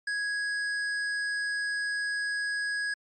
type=tone with tanh clipping; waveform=triangle; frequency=1661.2 Hz; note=G#6; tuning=in tune; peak=-30 dBFS; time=0.07-2.94 s; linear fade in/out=5 ms; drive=17 dB; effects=MP3 48 kbps